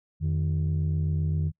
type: tone pair together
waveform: sine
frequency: 86.7 / 154.48 Hz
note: F2 / D#3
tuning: -12 / -12 cents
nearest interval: minor seventh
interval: 1000 cents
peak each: -24 dBFS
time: 0.2-1.52 s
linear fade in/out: 50 ms
effects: noise-tail reverb RT60 0.1 s tail -26 dB re dry + tanh soft clip ceiling -20 dBFS